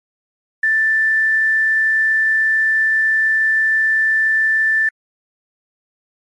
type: tone with quantisation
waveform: sine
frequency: 1767 Hz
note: A6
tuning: 7 cents sharp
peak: -12 dBFS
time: 0.63-4.89 s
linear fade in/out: 5 ms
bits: 7
effects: MP3 48 kbps